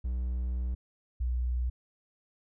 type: tone pair in turn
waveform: triangle / sine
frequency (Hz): 61.74 / 61.38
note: B1 / B1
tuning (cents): 0 / -10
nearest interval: unison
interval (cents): 10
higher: first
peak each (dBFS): -27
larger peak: neither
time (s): 0.04-0.75 / 1.2-1.7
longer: first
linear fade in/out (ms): 10
effects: none